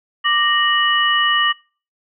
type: tone cluster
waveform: sine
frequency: 1180 / 1860 / 2941 Hz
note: D6 / A#6 / F#7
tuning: +8 / -4 / -11 cents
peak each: -18 dBFS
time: 0.24-1.53 s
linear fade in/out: 20 ms
effects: noise-tail reverb RT60 0.4 s tail -25 dB re dry